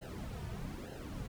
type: noise with flanger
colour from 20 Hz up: brown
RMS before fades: -43 dBFS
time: 0.01-1.28 s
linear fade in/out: 20 ms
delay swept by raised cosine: 0.85 to 3.75 ms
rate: 1.1 Hz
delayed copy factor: -0.85
effects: none